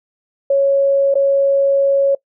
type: tone with dropouts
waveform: sine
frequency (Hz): 553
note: C#5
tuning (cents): -4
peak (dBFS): -10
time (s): 0.5-2.15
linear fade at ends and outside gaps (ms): 5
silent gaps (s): 1.142-1.153
effects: noise-tail reverb RT60 0.1 s tail -22 dB re dry